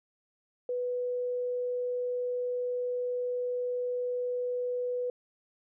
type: tone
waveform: sine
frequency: 493.9 Hz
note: B4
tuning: in tune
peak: -29 dBFS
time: 0.69-5.1 s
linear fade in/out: 2 ms
effects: none